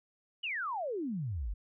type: exponential sweep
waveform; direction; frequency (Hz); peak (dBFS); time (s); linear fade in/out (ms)
sine; down; 3026 to 43.65; -33; 0.43-1.54; 10
effects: none